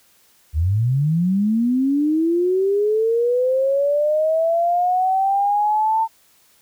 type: linear sweep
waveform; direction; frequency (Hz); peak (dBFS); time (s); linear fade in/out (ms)
sine; up; 71.2 to 902; -15; 0.53-6.08; 50
effects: white hiss -56 dBFS RMS until 6.61 s